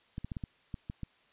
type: clicks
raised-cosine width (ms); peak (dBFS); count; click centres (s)
5; -25; 8; 0.181 / 0.246 / 0.318 / 0.368 / 0.438 / 0.742 / 0.899 / 1.033
effects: white hiss -66 dBFS RMS until 1.32 s + resampled to 8000 Hz